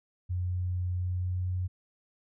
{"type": "tone with pitch glide", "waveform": "sine", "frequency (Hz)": [90.2, 91.2], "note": ["F#2", "F#2"], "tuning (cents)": [-44, -24], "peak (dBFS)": -28, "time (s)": [0.29, 1.68], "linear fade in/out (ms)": 20, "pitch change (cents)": 20, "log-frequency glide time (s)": [0.99, 1.51], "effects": []}